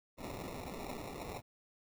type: noise with sample-and-hold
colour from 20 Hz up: violet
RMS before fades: -44 dBFS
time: 0.17-1.42 s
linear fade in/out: 50 ms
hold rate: 1575 Hz
effects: none